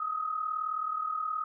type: tone pair together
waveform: sine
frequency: 1251.1 / 1290 Hz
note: D#6 / E6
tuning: +9 / -38 cents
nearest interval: minor second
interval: 53 cents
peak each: -31 / -36 dBFS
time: 0-1.44 s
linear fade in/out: 5 ms
effects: none